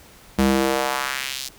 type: tone with high-pass filter sweep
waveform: square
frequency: 66.6 Hz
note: C2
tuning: 31 cents sharp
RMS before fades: -22 dBFS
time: 0.38-1.49 s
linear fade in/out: 10 ms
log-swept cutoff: 150 to 5000 Hz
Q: 1.4
effects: pink hiss -48 dBFS RMS until 1.58 s